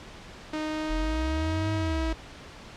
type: tone with pitch glide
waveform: sawtooth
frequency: 309.1 to 322.4 Hz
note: D#4 to E4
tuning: -11 to -38 cents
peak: -25 dBFS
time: 0.53-2.13 s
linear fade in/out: 5 ms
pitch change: +73 cents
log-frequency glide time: 0.65-2.01 s
type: linear two-way sweep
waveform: sine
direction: up then down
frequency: 36.71 to 103.83 to 47.89 Hz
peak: -27 dBFS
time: 0.89-2.15 s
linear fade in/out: 20 ms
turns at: 1.73 s
effects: pink hiss -45 dBFS RMS until 2.76 s + low-pass 5000 Hz 12 dB/octave